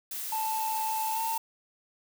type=noise; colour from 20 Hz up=blue; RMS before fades=-36 dBFS; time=0.11-1.38 s; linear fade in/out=5 ms
type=tone with pitch glide; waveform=triangle; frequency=881 to 902.1 Hz; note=A5 to A5; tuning=+2 to +43 cents; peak=-27 dBFS; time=0.32-1.38 s; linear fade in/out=5 ms; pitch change=+41 cents; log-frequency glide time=1.14-1.2 s
effects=none